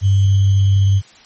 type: tone with sample-and-hold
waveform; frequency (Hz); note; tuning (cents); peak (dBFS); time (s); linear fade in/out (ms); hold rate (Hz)
sine; 98; G2; 0; -9; 0.01-1.02; 50; 3150
effects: white hiss -45 dBFS RMS until 1.25 s + MP3 32 kbps